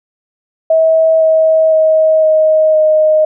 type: tone with pitch steps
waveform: sine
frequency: 644 / 638.1 / 632.2 / 626.4 / 620.6 Hz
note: E5 / D#5 / D#5 / D#5 / D#5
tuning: -41 / +44 / +27 / +11 / -5 cents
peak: -6 dBFS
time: 0.7-3.25 s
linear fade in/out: 5 ms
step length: 510 ms
effects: none